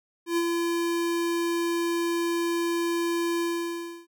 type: tone with ADSR envelope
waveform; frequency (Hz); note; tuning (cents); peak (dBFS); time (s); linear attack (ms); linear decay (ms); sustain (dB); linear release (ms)
square; 340; F4; -46; -22; 0.26-4.07; 110; 51; -3; 660
effects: none